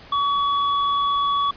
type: tone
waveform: square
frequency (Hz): 1132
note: C#6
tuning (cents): +36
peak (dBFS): -19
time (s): 0.12-1.51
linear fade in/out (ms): 5
effects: pink hiss -44 dBFS RMS until 1.56 s + resampled to 11025 Hz